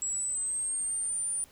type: linear sweep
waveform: sine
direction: up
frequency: 7690 to 9397 Hz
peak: -29 dBFS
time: 0.02-1.44 s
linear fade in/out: 0 ms
effects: pink hiss -58 dBFS RMS until 1.51 s